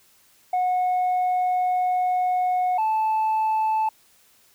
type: tone pair in turn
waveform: sine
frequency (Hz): 730 / 874.4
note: F#5 / A5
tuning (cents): -24 / -11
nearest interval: minor third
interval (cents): 313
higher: second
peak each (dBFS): -17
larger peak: neither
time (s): 0.53-2.78 / 2.78-3.89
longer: first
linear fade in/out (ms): 5
effects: tanh soft clip ceiling -18 dBFS + white hiss -58 dBFS RMS until 4.54 s